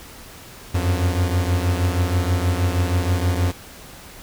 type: beating tone pair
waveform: 45% pulse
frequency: 87.7 / 94 Hz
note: F2 / F#2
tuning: +8 / +28 cents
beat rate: 6.3 Hz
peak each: -19 / -23 dBFS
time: 0.74-3.52 s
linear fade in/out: 10 ms
effects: pink hiss -41 dBFS RMS until 4.22 s